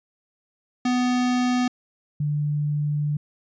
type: tone pair in turn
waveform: square / sine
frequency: 248.6 / 147.82 Hz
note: B3 / D3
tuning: +12 / +12 cents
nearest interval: major sixth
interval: 900 cents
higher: first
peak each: -20 / -21 dBFS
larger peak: first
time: 0.85-1.68 / 2.2-3.17 s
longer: second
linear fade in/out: 5 ms
effects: resampled to 16000 Hz